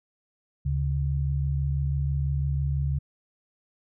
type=tone pair together; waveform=sine; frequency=73.42 / 139.48 Hz; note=D2 / C#3; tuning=0 / +11 cents; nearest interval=major seventh; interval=1111 cents; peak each=-26 dBFS; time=0.65-2.99 s; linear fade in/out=10 ms; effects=none